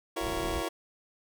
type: chord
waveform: 25% pulse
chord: F# dominant seventh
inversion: third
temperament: just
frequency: 333 / 370 / 462.5 / 555 Hz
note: E4 / F#4 / A#4 / C#5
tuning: +18 / 0 / -14 / +2 cents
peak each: -31 / -34 / -34 / -35 dBFS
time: 0.16-0.69 s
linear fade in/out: 10 ms
type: noise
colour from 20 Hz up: brown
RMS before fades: -37 dBFS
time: 0.2-0.63 s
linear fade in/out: 50 ms
effects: none